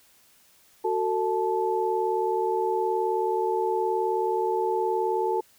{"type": "tone cluster", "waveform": "sine", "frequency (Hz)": [371.2, 450.2, 871], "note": ["F#4", "A4", "A5"], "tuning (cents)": [6, 40, -18], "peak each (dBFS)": -27, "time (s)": [0.84, 5.41], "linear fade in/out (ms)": 10, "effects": ["white hiss -59 dBFS RMS until 5.58 s"]}